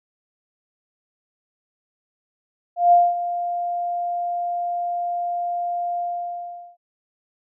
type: tone with ADSR envelope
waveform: sine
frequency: 700 Hz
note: F5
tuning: 4 cents sharp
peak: -9 dBFS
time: 2.76-6.77 s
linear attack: 160 ms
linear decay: 220 ms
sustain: -13 dB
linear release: 780 ms
effects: none